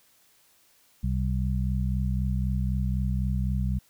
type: harmonic tone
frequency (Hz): 63.9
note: C2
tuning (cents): -40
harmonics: 1 / 2 / 3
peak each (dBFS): -26 / -29 / -31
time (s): 1.03-3.79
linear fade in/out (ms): 10
effects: white hiss -62 dBFS RMS until 3.89 s